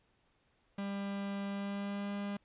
45% pulse tone with pitch glide, 199 to 201.8 Hz, G3 to G#3, +26 to -49 cents, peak -36 dBFS, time 0.78-2.37 s, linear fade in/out 5 ms, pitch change +25 cents, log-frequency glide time 1.48-2.12 s, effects pink hiss -73 dBFS RMS until 2.44 s + resampled to 8000 Hz

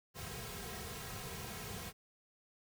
pink noise with comb filter, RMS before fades -45 dBFS, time 0.14-1.93 s, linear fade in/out 50 ms, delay 3.4 ms, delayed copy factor -0.95, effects none

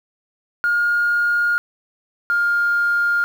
sine tone pair in turn, 1422 / 1408.1 Hz, F6 / F6, +31 / +14 cents, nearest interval unison, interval 17 cents, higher first, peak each -14 dBFS, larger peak neither, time 0.64-1.58 / 2.3-3.24 s, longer neither, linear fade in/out 0 ms, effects tanh soft clip ceiling -11 dBFS + 7-bit

